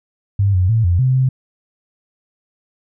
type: tone with pitch steps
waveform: sine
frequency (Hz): 99.5 / 91.2 / 112.6 / 87.5 / 129.4 / 130.5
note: G2 / F#2 / A2 / F2 / C3 / C3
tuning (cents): +26 / -24 / +40 / +4 / -19 / -4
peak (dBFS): -11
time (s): 0.39-1.29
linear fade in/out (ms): 5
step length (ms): 150
effects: none